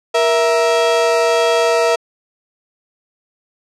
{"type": "tone pair together", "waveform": "35% pulse", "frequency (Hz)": [470.7, 659.3], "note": ["A#4", "E5"], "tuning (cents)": [17, 0], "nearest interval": "tritone", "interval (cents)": 583, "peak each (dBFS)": -13, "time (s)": [0.14, 1.96], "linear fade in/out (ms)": 10, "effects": ["low-pass 7000 Hz 12 dB/octave"]}